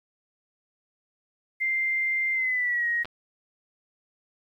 sine tone with pitch glide, 2093 to 1886.3 Hz, C7 to A#6, 0 to +20 cents, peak -23 dBFS, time 1.6-3.04 s, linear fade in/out 20 ms, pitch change -180 cents, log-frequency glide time 2.33-2.87 s
clicks, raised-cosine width 0.3 ms, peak -20 dBFS, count 2, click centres 3.047 / 3.055 s
effects 10-bit

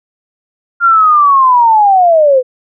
sine linear sweep, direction down, 1404 to 493.9 Hz, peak -4 dBFS, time 0.8-2.43 s, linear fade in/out 50 ms, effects none

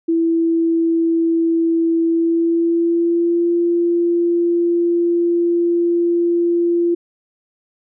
sine tone with pitch glide, 330.8 to 343.5 Hz, E4 to F4, +6 to -29 cents, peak -13 dBFS, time 0.08-6.95 s, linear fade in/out 10 ms, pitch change +65 cents, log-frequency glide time 2.04-3.52 s, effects none

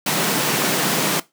pink high-pass noise, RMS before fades -20 dBFS, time 0.06-1.2 s, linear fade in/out 5 ms, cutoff 130 Hz, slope 96 dB/octave, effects noise-tail reverb RT60 0.2 s tail -18 dB re dry

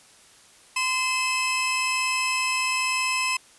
sawtooth tone pair together, 1029.8 / 2595 Hz, C6 / E7, -28 / -28 cents, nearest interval octave + major third, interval 1600 cents, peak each -23 / -21 dBFS, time 0.76-3.37 s, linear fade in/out 5 ms, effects white hiss -53 dBFS RMS until 3.58 s + resampled to 24000 Hz

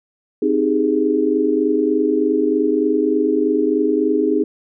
sine chord, Ab major seventh, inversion first, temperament equal, 261.6 / 311.1 / 392 / 415.3 Hz, C4 / Eb4 / G4 / Ab4, 0 / 0 / 0 / 0 cents, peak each -21 / -18 / -24 / -18 dBFS, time 0.42-4.44 s, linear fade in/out 5 ms, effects none

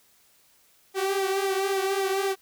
sawtooth tone with flanger, 388.3 Hz, G4, 16 cents flat, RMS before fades -26 dBFS, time 0.94-2.36 s, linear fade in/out 50 ms, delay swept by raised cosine 0.67 to 4.57 ms, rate 3.7 Hz, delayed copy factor -0.65, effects white hiss -61 dBFS RMS until 2.41 s

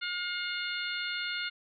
harmonic tone with a mistuned harmonic, 714 Hz, F5, 38 cents sharp, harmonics 2 / 3 / 4 / 5 / 6, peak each -36 / -38 / -39 / -40 / -41 dBFS, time 0.01-1.5 s, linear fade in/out 20 ms, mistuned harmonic 6, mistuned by -18 cents, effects none

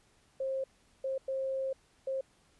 sine tone bursts at uneven times, 533 Hz, C5, 32 cents sharp, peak -31 dBFS, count 4, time 0.4-0.64 / 1.04-1.18 / 1.28-1.73 / 2.07-2.21 s, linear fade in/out 5 ms, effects pink hiss -67 dBFS RMS until 2.59 s + resampled to 24000 Hz

